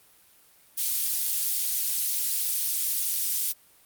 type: high-pass noise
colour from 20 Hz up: white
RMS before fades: -27 dBFS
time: 0.77-3.53 s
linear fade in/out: 20 ms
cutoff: 4600 Hz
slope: 12 dB/octave
effects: white hiss -58 dBFS RMS until 3.85 s + Opus 32 kbps